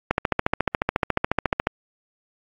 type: click train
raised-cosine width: 0.5 ms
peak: -4 dBFS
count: 23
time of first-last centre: 0.11-1.67 s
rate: 14.1 Hz
effects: AAC 64 kbps